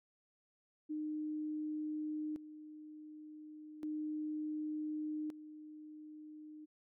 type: tone with tremolo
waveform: sine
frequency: 305.6 Hz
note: D#4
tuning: 31 cents flat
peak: -37 dBFS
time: 0.89-6.66 s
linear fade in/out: 20 ms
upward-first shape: square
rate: 0.34 Hz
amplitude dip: 75%
effects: none